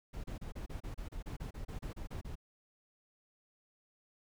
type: noise bursts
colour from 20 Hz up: brown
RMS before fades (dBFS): -42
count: 16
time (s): 0.13-2.355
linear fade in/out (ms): 10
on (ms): 110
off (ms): 31
effects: none